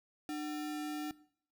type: tone with sample-and-hold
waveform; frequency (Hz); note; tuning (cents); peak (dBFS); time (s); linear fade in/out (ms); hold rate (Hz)
sine; 300.8; D4; +42; -36; 0.29-1.11; 0; 1050
effects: noise-tail reverb RT60 0.6 s tail -20 dB re dry